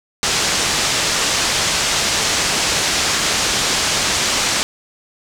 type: low-pass noise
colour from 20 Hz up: white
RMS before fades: -18 dBFS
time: 0.23-4.63 s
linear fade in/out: 0 ms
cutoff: 7300 Hz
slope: 24 dB/octave
effects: none